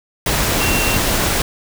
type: tone in noise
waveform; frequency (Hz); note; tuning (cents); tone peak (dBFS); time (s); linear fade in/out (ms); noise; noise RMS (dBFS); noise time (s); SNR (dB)
sine; 2737; F7; -36; -21; 0.6-0.97; 2; pink; -17; 0.26-1.42; -7
effects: none